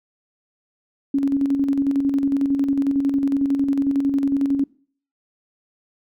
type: tone with tremolo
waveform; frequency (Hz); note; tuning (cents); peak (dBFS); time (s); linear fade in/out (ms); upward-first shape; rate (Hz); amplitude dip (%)
sine; 277.2; C#4; 0; -15; 1.14-4.64; 5; square; 11; 45
effects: noise-tail reverb RT60 0.5 s tail -24 dB re dry